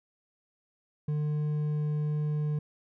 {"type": "tone with hard clipping", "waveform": "triangle", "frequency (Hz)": 150.1, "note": "D3", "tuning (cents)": 38, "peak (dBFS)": -28, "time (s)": [1.08, 2.59], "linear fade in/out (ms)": 5, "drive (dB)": 7, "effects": []}